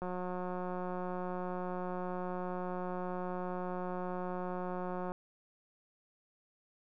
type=click train; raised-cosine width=1 ms; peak=-26 dBFS; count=924; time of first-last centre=0.02-5.119 s; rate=181 Hz; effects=none